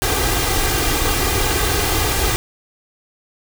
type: noise with comb filter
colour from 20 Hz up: pink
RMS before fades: -18 dBFS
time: 0.02-2.36 s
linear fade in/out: 0 ms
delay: 2.5 ms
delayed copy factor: +0.65
effects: none